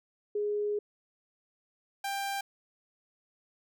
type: tone pair in turn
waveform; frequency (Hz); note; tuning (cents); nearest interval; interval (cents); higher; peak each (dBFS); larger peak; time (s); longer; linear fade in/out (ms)
sine / sawtooth; 415.3 / 791.7; G#4 / G5; 0 / +17; major seventh; 1117; second; -28; neither; 0.35-0.79 / 2.04-2.41; first; 5
effects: none